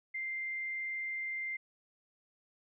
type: tone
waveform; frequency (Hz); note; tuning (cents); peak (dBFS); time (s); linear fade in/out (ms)
sine; 2093; C7; 0; -35; 0.14-1.57; 10
effects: none